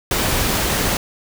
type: noise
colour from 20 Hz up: pink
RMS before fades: -19 dBFS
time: 0.11-0.97 s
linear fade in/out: 2 ms
effects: none